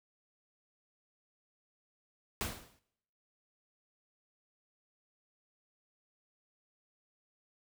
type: noise with exponential decay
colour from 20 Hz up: pink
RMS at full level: -33 dBFS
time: 2.41-2.79 s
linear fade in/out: 0 ms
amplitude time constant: 81 ms
effects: noise-tail reverb RT60 0.8 s tail -22 dB re dry